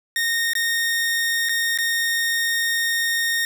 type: tone with dropouts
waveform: sawtooth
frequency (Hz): 1847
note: A#6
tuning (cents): -16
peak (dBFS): -16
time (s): 0.16-3.45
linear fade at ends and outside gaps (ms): 1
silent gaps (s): 0.534-0.552 / 1.488-1.493 / 1.776-1.786
effects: none